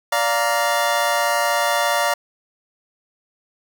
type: chord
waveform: 25% pulse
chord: Bb major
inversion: first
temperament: equal with one note detuned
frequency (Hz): 581.9 / 698.5 / 932.3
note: D5 / F5 / Bb5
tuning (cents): -16 / 0 / 0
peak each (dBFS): -18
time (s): 0.12-2.14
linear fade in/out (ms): 5
effects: none